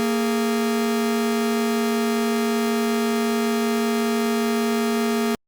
45% pulse tone pair together, 230.3 / 415.3 Hz, A#3 / G#4, -21 / 0 cents, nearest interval minor seventh, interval 1021 cents, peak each -21 / -24 dBFS, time 0-5.35 s, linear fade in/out 0 ms, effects Opus 48 kbps

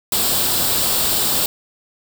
white noise with comb filter, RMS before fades -18 dBFS, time 0.12-1.46 s, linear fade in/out 2 ms, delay 0.24 ms, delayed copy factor +0.55, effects none

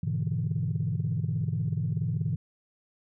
sine chord, E dominant seventh, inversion first, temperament just, 103.01 / 123.61 / 148.33 / 164.81 Hz, G#2 / B2 / D3 / E3, -14 / +2 / +18 / 0 cents, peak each -31 dBFS, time 0.03-2.36 s, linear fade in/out 5 ms, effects tanh soft clip ceiling -19 dBFS

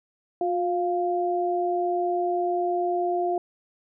sine tone pair together, 357.4 / 698.5 Hz, F4 / F5, +40 / 0 cents, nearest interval octave, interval 1160 cents, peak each -25 dBFS, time 0.41-3.38 s, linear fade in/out 2 ms, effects none

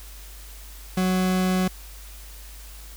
40% pulse tone, 185.1 Hz, F#3, 1 cent sharp, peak -19 dBFS, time 0.97-1.68 s, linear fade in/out 5 ms, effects added 50 Hz sine -40 dBFS peak until 2.96 s + white hiss -46 dBFS RMS until 2.96 s

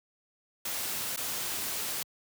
white noise with dropouts, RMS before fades -34 dBFS, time 0.65-2.03 s, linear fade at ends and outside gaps 5 ms, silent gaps 1.163-1.173 s, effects high-pass 80 Hz 12 dB/octave

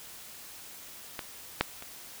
clicks, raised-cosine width 0.3 ms, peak -18 / -7 / -26 dBFS, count 3, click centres 1.192 / 1.61 / 1.824 s, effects white hiss -47 dBFS RMS until 2.2 s

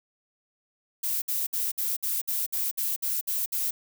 violet noise bursts, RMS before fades -28 dBFS, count 11, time 1.03-3.71 s, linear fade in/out 10 ms, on 190 ms, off 59 ms, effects none

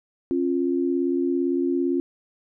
sine tone pair together, 271.5 / 349.2 Hz, C#4 / F4, -36 / 0 cents, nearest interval major third, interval 436 cents, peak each -23 dBFS, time 0.31-2 s, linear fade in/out 0 ms, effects none

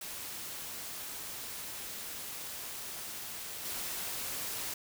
white noise with level steps, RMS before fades -42 / -38 dBFS, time 0.01-4.74 s, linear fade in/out 5 ms, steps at 3.64 s, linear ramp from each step 20 ms, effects none

